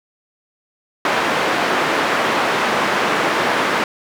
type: band-pass noise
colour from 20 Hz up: white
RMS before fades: -18 dBFS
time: 1.05-3.84 s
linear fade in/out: 2 ms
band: 230 to 1600 Hz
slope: 12 dB/octave
effects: none